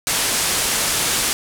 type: low-pass noise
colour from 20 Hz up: white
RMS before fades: -20 dBFS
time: 0.07-1.33 s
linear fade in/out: 0 ms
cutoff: 11000 Hz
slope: 24 dB/octave
effects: none